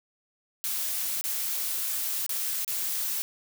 blue noise with dropouts, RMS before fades -30 dBFS, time 0.64-3.22 s, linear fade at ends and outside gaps 0 ms, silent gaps 1.211-1.24 / 2.264-2.293 / 2.647-2.678 s, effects none

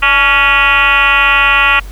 sine tone with frequency modulation, 1936 Hz, B6, 35 cents flat, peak -6 dBFS, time 0.02-1.8 s, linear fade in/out 10 ms, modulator 270 Hz, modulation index 3.5, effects added 47 Hz sine -24 dBFS peak until 1.91 s + pink hiss -39 dBFS RMS until 1.91 s

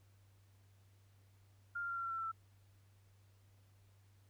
sine tone with pitch steps, 1402 / 1391.5 / 1381.1 / 1370.8 / 1360.5 / 1350.3 / 1340.2 / 1330.2 Hz, F6 / F6 / F6 / F6 / F6 / E6 / E6 / E6, +6 / -7 / -20 / -33 / -46 / +41 / +28 / +15 cents, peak -38 dBFS, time 1.75-2.318 s, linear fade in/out 10 ms, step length 71 ms, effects added 98 Hz sine -64 dBFS peak until 4.29 s + pink hiss -75 dBFS RMS until 4.29 s

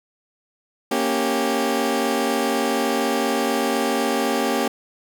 20% pulse chord, G diminished, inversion first, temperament equal, 233.1 / 277.2 / 392 Hz, Bb3 / Db4 / G4, 0 / 0 / 0 cents, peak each -19 dBFS, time 0.91-4.68 s, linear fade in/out 5 ms, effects none

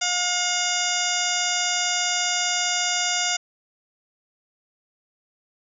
harmonic tone with a mistuned harmonic, 715 Hz, F5, 41 cents sharp, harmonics 1 / 2 / 3 / 4 / 5 / 7 / 8 / 9 / 10, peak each -30 / -30 / -30 / -30 / -30 / -30 / -30 / -30 / -30 dBFS, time 0.01-3.37 s, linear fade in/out 10 ms, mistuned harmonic 7, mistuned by -39 cents, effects none

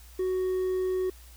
triangle tone with hard clipping, 371.4 Hz, F#4, 7 cents sharp, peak -26 dBFS, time 0.19-1.1 s, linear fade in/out 5 ms, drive 5 dB, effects added 60 Hz sine -48 dBFS peak until 1.36 s + white hiss -55 dBFS RMS until 1.36 s

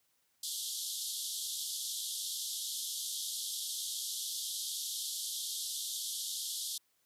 pink band-pass noise, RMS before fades -39 dBFS, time 0.43-6.78 s, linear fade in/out 5 ms, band 3200 to 13000 Hz, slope 96 dB/octave, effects white hiss -75 dBFS RMS until 7.05 s + high-pass 60 Hz 12 dB/octave

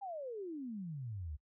sine exponential sweep, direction down, 823 to 68.9 Hz, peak -40 dBFS, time 0.01-1.37 s, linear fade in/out 20 ms, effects noise-tail reverb RT60 0.1 s tail -22 dB re dry

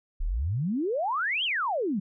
sine exponential two-way sweep, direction up then down, 30.87 to 3322 to 178.2 Hz, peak -25 dBFS, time 0.2-2 s, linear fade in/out 10 ms, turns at 1.44 s, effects none

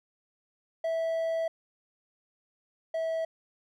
triangle tone pair in turn, 655 / 650.5 Hz, E5 / E5, -11 / -23 cents, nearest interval unison, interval 12 cents, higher first, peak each -25 / -26 dBFS, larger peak first, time 0.84-1.48 / 2.94-3.25 s, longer first, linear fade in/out 5 ms, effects none

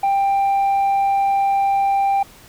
triangle tone with tanh clipping, 790 Hz, G5, 13 cents sharp, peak -15 dBFS, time 0.03-2.23 s, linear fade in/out 5 ms, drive 7 dB, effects pink hiss -45 dBFS RMS until 2.48 s

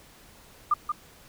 sine tone with echo, 1207 Hz, D6, 47 cents sharp, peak -18 dBFS, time 0.71-0.74 s, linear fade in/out 5 ms, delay 180 ms, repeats 1, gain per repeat -6 dB, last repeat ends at 0.92 s, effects pink hiss -53 dBFS RMS until 1.28 s

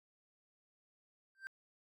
triangle tone with exponential growth, 1568 Hz, G6, in tune, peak -36 dBFS, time 1.35-1.47 s, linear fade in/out 0 ms, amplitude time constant 25 ms, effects tanh soft clip ceiling -34 dBFS

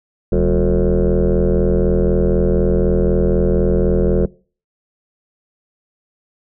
sine tone with frequency modulation, 190.5 Hz, G3, 49 cents flat, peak -10 dBFS, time 0.32-4.26 s, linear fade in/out 5 ms, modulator 84 Hz, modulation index 3.8, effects noise-tail reverb RT60 0.4 s tail -23 dB re dry + tanh soft clip ceiling -8 dBFS

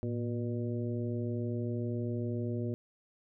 harmonic tone with a mistuned harmonic, 120 Hz, B2, 49 cents flat, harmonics 1 / 2 / 3 / 4 / 5, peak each -34 / -37 / -39 / -44 / -46 dBFS, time 0.03-2.74 s, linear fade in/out 0 ms, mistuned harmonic 1, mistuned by -110 cents, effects none

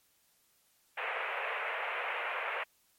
white band-pass noise, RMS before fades -36 dBFS, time 0.97-2.64 s, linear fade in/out 10 ms, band 460 to 2600 Hz, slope 48 dB/octave, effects white hiss -70 dBFS RMS until 2.98 s + MP3 64 kbps

